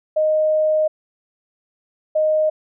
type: tone pair in turn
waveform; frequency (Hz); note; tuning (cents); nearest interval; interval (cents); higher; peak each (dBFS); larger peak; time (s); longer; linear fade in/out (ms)
sine; 620 / 620; D#5 / D#5; -6 / -6; unison; 0; neither; -14; neither; 0.16-0.88 / 2.15-2.5; first; 10
effects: none